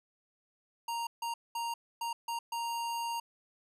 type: tone bursts at uneven times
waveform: square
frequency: 932.3 Hz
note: A#5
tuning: in tune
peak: -34 dBFS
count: 6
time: 0.88-1.07 / 1.22-1.34 / 1.55-1.74 / 2.01-2.13 / 2.28-2.39 / 2.52-3.2 s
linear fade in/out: 5 ms
effects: resampled to 32000 Hz